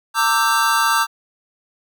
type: chord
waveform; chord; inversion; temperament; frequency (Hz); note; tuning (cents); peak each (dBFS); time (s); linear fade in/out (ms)
square; E half-diminished seventh; second; equal with one note detuned; 914.2 / 1174.7 / 1318.5 / 1568; Bb5 / D6 / E6 / G6; -34 / 0 / 0 / 0; -21; 0.14-1.07; 50
effects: none